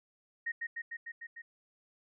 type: tone with echo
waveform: sine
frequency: 1864.7 Hz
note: A#6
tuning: in tune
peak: -32 dBFS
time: 0.46-0.52 s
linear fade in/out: 10 ms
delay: 150 ms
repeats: 6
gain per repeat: -2 dB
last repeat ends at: 1.42 s
effects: none